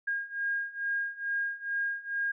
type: beating tone pair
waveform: sine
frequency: 1622 / 1624.3 Hz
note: G#6 / G#6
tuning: -41 / -39 cents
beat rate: 2.3 Hz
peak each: -34 / -32 dBFS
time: 0.07-2.32 s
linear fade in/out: 10 ms
effects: none